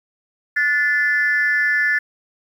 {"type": "tone with amplitude modulation", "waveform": "sine", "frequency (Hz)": 1745, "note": "A6", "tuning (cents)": -15, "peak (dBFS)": -10, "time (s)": [0.56, 1.99], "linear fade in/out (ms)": 10, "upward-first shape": "sine", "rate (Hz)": 295, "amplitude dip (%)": 90, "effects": ["tanh soft clip ceiling -8 dBFS", "8-bit"]}